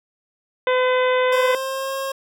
harmonic tone, 507 Hz, B4, 45 cents sharp, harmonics 1 / 2 / 3 / 4 / 5 / 6 / 7, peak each -17 / -23 / -27 / -27 / -33 / -36 / -33 dBFS, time 0.67-1.55 s, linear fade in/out 2 ms
25% pulse tone with pitch glide, 526 to 539.5 Hz, C5 to C#5, +9 to -47 cents, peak -20 dBFS, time 1.32-2.12 s, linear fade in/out 5 ms, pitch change +44 cents, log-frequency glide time 1.48-1.95 s
effects none

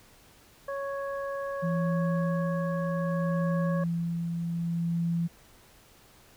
harmonic tone, 554.4 Hz, C#5, in tune, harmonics 1 / 2 / 3, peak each -32 / -38 / -42 dBFS, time 0.68-3.84 s, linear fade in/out 5 ms
sine tone with tremolo, 169.1 Hz, E3, 44 cents sharp, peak -25 dBFS, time 1.62-5.28 s, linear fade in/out 20 ms, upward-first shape sine, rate 0.64 Hz, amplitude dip 35%
effects pink hiss -57 dBFS RMS until 6.36 s

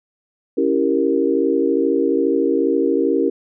sine chord, C# diminished seventh, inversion none, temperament equal, 277.2 / 329.6 / 392 / 466.2 Hz, C#4 / E4 / G4 / Bb4, 0 / 0 / 0 / 0 cents, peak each -20 dBFS, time 0.57-3.3 s, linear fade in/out 10 ms, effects none

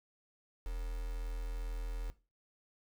sine tone with quantisation, 41.2 Hz, E1, in tune, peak -36 dBFS, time 0.66-2.1 s, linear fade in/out 0 ms, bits 8, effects noise-tail reverb RT60 0.3 s tail -17 dB re dry

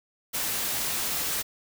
white noise, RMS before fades -29 dBFS, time 0.33-1.43 s, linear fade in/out 20 ms, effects none

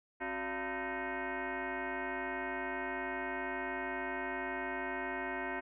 sine tone with frequency modulation, 587.3 Hz, D5, in tune, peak -35 dBFS, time 0.2-5.61 s, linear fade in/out 20 ms, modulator 319 Hz, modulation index 4.9, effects none

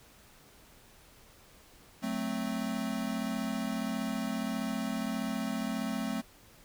square chord, F# diminished, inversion none, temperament equal, 185 / 220 / 261.6 Hz, F#3 / A3 / C4, 0 / 0 / 0 cents, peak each -40 / -35 / -37 dBFS, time 2.02-6.22 s, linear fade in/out 20 ms, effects pink hiss -58 dBFS RMS until 6.64 s

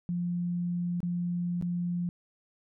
sine tone with dropouts, 175 Hz, F3, 4 cents sharp, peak -28 dBFS, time 0.09-2.09 s, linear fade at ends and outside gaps 0 ms, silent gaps 1.004-1.03 / 1.613-1.624 s, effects none

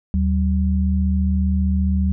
sine tone pair together, 75.8 / 190.78 Hz, D#2 / G3, -45 / -47 cents, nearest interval octave + major third, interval 1598 cents, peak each -17 / -20 dBFS, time 0.14-2.12 s, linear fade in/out 0 ms, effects none

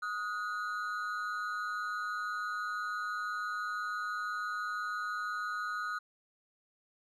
triangle ring-modulated tone, 1353 Hz, E6, 45 cents sharp, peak -29 dBFS, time 0.02-5.99 s, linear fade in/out 10 ms, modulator 103 Hz, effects none

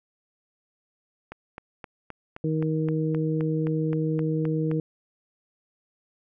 click train, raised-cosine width 0.5 ms, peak -22 dBFS, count 14, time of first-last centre 1.32-4.714 s, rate 3.83 Hz
harmonic tone, 157.4 Hz, D#3, 20 cents sharp, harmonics 1 / 2 / 3, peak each -25 / -28 / -30 dBFS, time 2.44-4.8 s, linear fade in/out 2 ms
effects none

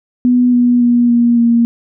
sine tone with pitch steps, 246.9 / 243.6 / 240.4 / 237.3 / 234.1 Hz, B3 / B3 / B3 / A#3 / A#3, 0 / -24 / -46 / +31 / +8 cents, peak -7 dBFS, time 0.25-1.65 s, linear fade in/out 0 ms, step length 280 ms, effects none

